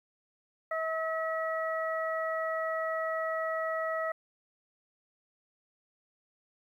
harmonic tone, 644 Hz, E5, 41 cents flat, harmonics 1 / 2 / 3, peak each -32 / -35 / -37 dBFS, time 0.71-4.12 s, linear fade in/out 5 ms, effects 11-bit

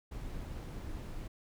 brown noise with amplitude modulation, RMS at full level -40 dBFS, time 0.11-1.28 s, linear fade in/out 10 ms, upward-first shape sine, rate 289 Hz, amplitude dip 35%, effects none

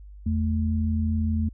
sine tone pair together, 82.41 / 220 Hz, E2 / A3, 0 / 0 cents, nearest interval octave + perfect fourth, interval 1700 cents, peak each -23 / -26 dBFS, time 0.26-1.49 s, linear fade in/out 5 ms, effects added 50 Hz sine -41 dBFS peak until 1.53 s

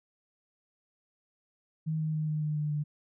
sine tone with pitch steps, 157.7 / 156.16 / 154.63 / 153.12 / 151.63 / 150.14 / 148.68 Hz, D#3 / D#3 / D#3 / D#3 / D#3 / D3 / D3, +24 / +7 / -10 / -27 / -44 / +39 / +22 cents, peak -28 dBFS, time 1.86-2.84 s, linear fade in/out 20 ms, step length 140 ms, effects none

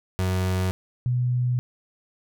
35% pulse / sine tone pair in turn, 92.8 / 123.87 Hz, F#2 / B2, +6 / +6 cents, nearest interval perfect fourth, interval 500 cents, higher second, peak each -20 dBFS, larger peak neither, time 0.19-0.71 / 1.06-1.59 s, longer second, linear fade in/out 0 ms, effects none

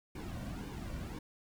brown noise with flanger, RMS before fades -42 dBFS, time 0.15-1.19 s, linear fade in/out 5 ms, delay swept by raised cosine 1.5 to 2.41 ms, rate 1.9 Hz, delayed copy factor -0.7, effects none

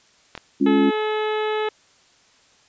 clicks, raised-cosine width 0.3 ms, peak -17 dBFS, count 2, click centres 0.352 / 0.377 s
sine chord, Db major, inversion second, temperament equal, 207.7 / 277.2 / 349.2 Hz, Ab3 / Db4 / F4, 0 / 0 / 0 cents, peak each -21 / -16 / -22 dBFS, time 0.6-0.91 s, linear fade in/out 20 ms
harmonic tone, 429.3 Hz, A4, 43 cents flat, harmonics 1 / 2 / 3 / 4 / 5 / 6 / 7 / 8 / 9, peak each -22 / -28 / -32 / -34 / -36 / -38 / -39 / -40 / -41 dBFS, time 0.66-1.69 s, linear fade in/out 5 ms
effects white hiss -56 dBFS RMS until 2.68 s + resampled to 16000 Hz

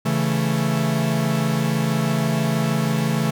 45% pulse chord, A major, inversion first, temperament equal, 138.59 / 164.81 / 220 Hz, C#3 / E3 / A3, 0 / 0 / 0 cents, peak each -23 dBFS, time 0.05-3.31 s, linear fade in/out 10 ms, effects none

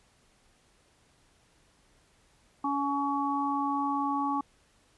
harmonic tone, 281.4 Hz, C#4, 26 cents sharp, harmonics 1 / 3 / 4, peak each -31 / -31 / -31 dBFS, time 2.64-4.41 s, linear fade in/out 5 ms, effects pink hiss -65 dBFS RMS until 4.97 s + resampled to 24000 Hz

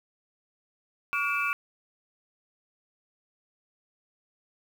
sine tone cluster, 1138 / 1426 / 2342 / 2624 Hz, C#6 / F6 / D7 / E7, +45 / +36 / -5 / -9 cents, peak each -31 dBFS, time 1.13-1.53 s, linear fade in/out 0 ms, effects 8-bit

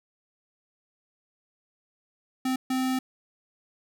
square tone bursts at uneven times, 259.1 Hz, C4, 17 cents flat, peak -25 dBFS, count 2, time 2.45-2.56 / 2.7-2.99 s, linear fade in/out 5 ms, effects none

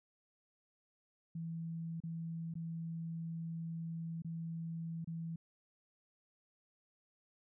sine tone with dropouts, 164.9 Hz, E3, 1 cent sharp, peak -39 dBFS, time 1.35-5.36 s, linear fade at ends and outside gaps 5 ms, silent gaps 2.003-2.036 / 2.54-2.553 / 4.221-4.246 / 5.045-5.073 s, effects none

